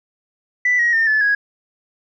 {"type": "tone with pitch steps", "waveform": "sine", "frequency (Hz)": [1981, 1894.8, 1812.4, 1733.5, 1658.1], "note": ["B6", "A#6", "A#6", "A6", "G#6"], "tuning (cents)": [5, 28, -49, -26, -3], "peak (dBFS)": -12, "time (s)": [0.65, 1.35], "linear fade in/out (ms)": 5, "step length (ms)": 140, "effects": ["tanh soft clip ceiling -9 dBFS"]}